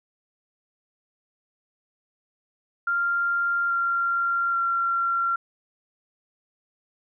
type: tone with pitch steps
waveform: sine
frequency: 1392 / 1381.6 / 1371.3 Hz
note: F6 / F6 / F6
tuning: -6 / -19 / -32 cents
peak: -21 dBFS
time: 2.87-5.36 s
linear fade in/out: 5 ms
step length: 830 ms
effects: none